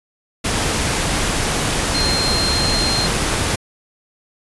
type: tone in noise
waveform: sine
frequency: 4186 Hz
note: C8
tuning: in tune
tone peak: -19 dBFS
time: 1.94-3.07 s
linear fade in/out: 10 ms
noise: pink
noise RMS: -19 dBFS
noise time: 0.44-3.56 s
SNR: -3 dB
effects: resampled to 24000 Hz